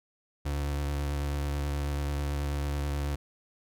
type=tone with vibrato; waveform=35% pulse; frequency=71.7 Hz; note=D2; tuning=41 cents flat; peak=-27 dBFS; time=0.45-3.16 s; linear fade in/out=10 ms; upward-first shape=triangle; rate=9.2 Hz; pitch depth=25 cents each way; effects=none